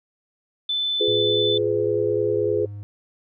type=tone; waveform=sine; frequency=3516 Hz; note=A7; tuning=2 cents flat; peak=-21 dBFS; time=0.69-1.58 s; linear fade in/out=5 ms
type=chord; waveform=sine; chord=F diminished; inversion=none; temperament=just; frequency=349.2 / 419.1 / 502.9 Hz; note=F4 / Ab4 / Cb5; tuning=0 / +16 / +31 cents; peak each=-26 / -21 / -25 dBFS; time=1-2.66 s; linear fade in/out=10 ms
type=tone with pitch glide; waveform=triangle; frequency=109.7 to 102.35 Hz; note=A2 to G#2; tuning=-5 to -25 cents; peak=-30 dBFS; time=1.08-2.83 s; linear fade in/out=0 ms; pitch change=-120 cents; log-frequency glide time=2.31-2.6 s
effects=none